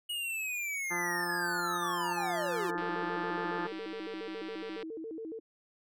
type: linear sweep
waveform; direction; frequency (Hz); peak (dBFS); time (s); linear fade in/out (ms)
square; down; 2909 to 320; -34; 0.09-2.71; 10
type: harmonic tone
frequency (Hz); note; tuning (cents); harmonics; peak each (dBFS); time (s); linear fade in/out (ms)
174.61; F3; 0; 1 / 2 / 3 / 4 / 5 / 6 / 7 / 8 / 9 / 10; -44 / -39 / -49 / -48 / -38 / -47 / -41 / -45 / -47 / -40; 0.9-3.68; 20
type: tone with vibrato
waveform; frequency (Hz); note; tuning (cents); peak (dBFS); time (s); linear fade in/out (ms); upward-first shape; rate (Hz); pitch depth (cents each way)
sine; 380; F#4; +46; -38; 2.68-5.4; 20; square; 7.2; 290
type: click train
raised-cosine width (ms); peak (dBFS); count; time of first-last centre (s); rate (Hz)
0.3; -30; 398; 2.78-4.826; 194
effects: none